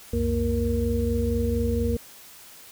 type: tone cluster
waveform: sine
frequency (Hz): 65.2 / 89.5 / 232.9 / 469.4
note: C2 / F2 / A#3 / A#4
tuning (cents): -5 / +43 / -1 / +12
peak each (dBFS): -27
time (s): 0.13-1.97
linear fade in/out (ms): 5
effects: white hiss -47 dBFS RMS until 2.71 s